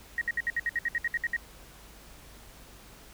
sine tone bursts, 1883 Hz, A#6, 17 cents sharp, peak -25 dBFS, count 13, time 0.18-1.365 s, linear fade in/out 2 ms, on 33 ms, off 63 ms, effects added 50 Hz sine -54 dBFS peak until 3.13 s + pink hiss -52 dBFS RMS until 3.13 s

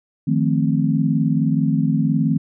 sine chord, F dominant seventh, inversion third, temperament equal, 155.56 / 174.61 / 220 / 261.6 Hz, Eb3 / F3 / A3 / C4, 0 / 0 / 0 / 0 cents, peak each -19 / -23 / -21 / -21 dBFS, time 0.27-2.38 s, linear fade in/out 10 ms, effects none

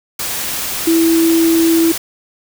sine tone in noise, 329.6 Hz, E4, in tune, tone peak -9 dBFS, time 0.87-1.92 s, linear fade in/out 5 ms, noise white, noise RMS -21 dBFS, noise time 0.19-1.98 s, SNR +9 dB, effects none

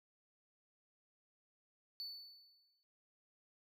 triangle tone with exponential decay, 4481 Hz, C#8, 18 cents sharp, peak -40 dBFS, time 2-2.83 s, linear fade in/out 0 ms, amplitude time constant 180 ms, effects none

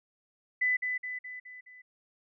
sine tone with echo, 2000 Hz, B6, 21 cents sharp, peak -24 dBFS, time 0.61-0.77 s, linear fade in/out 10 ms, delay 210 ms, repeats 5, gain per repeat -5 dB, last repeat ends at 1.82 s, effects none

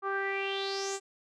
sawtooth tone with low-pass filter sweep, 392 Hz, G4, in tune, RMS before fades -33 dBFS, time 0.02-1 s, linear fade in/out 50 ms, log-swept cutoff 1200 to 7900 Hz, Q 6, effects none

